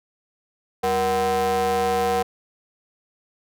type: ring-modulated tone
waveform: square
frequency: 138.59 Hz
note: C#3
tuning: in tune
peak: -17 dBFS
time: 0.83-2.23 s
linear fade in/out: 10 ms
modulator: 612 Hz
effects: none